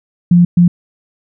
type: tone bursts at uneven times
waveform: sine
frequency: 174.61 Hz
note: F3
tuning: in tune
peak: -4 dBFS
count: 2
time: 0.31-0.45 / 0.57-0.68 s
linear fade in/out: 5 ms
effects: none